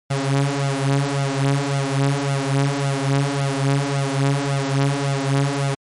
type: tone with flanger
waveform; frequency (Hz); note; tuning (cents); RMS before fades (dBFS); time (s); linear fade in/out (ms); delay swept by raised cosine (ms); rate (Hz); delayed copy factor
sawtooth; 138.59; C#3; 0; -20; 0.1-5.75; 10; 1.4 to 7.2; 1.8; +0.85
effects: MP3 48 kbps